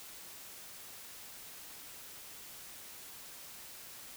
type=silence; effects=white hiss -50 dBFS RMS until 4.16 s